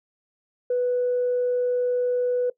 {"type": "tone", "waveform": "sine", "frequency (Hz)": 493.9, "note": "B4", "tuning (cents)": 0, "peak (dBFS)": -19, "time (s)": [0.7, 2.5], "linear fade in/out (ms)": 5, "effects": ["noise-tail reverb RT60 0.1 s tail -20 dB re dry", "tanh soft clip ceiling -16 dBFS"]}